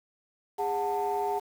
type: tone cluster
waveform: sine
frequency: 408.8 / 733 / 889 Hz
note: G#4 / F#5 / A5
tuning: -27 / -16 / +18 cents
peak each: -30 dBFS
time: 0.58-1.4 s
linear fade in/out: 20 ms
effects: tanh soft clip ceiling -20 dBFS + 8-bit